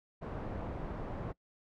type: low-pass noise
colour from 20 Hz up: pink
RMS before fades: -40 dBFS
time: 0.21-1.33 s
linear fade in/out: 20 ms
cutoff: 930 Hz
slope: 12 dB/octave
effects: noise-tail reverb RT60 0.1 s tail -23 dB re dry